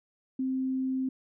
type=tone; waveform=sine; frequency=261.6 Hz; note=C4; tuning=in tune; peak=-27 dBFS; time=0.39-1.09 s; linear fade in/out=5 ms; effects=none